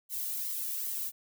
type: noise with flanger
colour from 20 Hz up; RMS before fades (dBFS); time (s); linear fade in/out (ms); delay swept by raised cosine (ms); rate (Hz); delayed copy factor
violet; -35; 0.09-1.12; 50; 0.96 to 1.74; 2.5; +0.65
effects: none